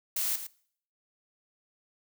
blue noise with echo, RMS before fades -30 dBFS, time 0.16-0.36 s, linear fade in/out 5 ms, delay 110 ms, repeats 1, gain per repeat -10 dB, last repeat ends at 0.47 s, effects noise-tail reverb RT60 0.6 s tail -22 dB re dry

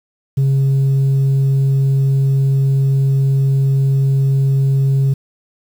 sine tone, 136.1 Hz, C#3, 31 cents flat, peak -8 dBFS, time 0.37-5.14 s, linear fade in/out 10 ms, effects tanh soft clip ceiling -10 dBFS + 7-bit

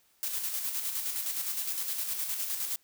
blue noise with tremolo, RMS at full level -32 dBFS, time 0.23-2.76 s, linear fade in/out 0 ms, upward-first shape square, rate 9.7 Hz, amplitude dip 40%, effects white hiss -67 dBFS RMS until 2.83 s

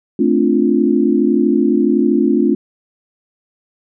sine chord, D minor seventh, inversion second, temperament equal, 220 / 261.6 / 293.7 / 349.2 Hz, A3 / C4 / D4 / F4, 0 / 0 / 0 / 0 cents, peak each -16 dBFS, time 0.19-2.55 s, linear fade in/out 5 ms, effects none

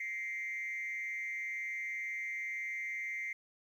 sine tone with frequency modulation, 2093 Hz, C7, in tune, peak -35 dBFS, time 0-3.33 s, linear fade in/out 5 ms, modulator 190 Hz, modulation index 0.57, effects tanh soft clip ceiling -33 dBFS + 11-bit

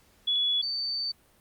sine tone pair in turn, 3396 / 4566 Hz, G#7 / D8, +38 / -50 cents, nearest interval perfect fourth, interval 512 cents, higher second, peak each -23 / -28 dBFS, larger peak first, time 0.27-0.62 / 0.62-1.12 s, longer second, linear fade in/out 10 ms, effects pink hiss -62 dBFS RMS until 1.4 s + Opus 48 kbps

